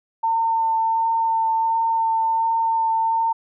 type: tone with vibrato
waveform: sine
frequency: 903 Hz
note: A5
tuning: 45 cents sharp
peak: -17 dBFS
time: 0.23-3.33 s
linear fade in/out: 10 ms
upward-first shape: triangle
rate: 1.4 Hz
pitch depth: 13 cents each way
effects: none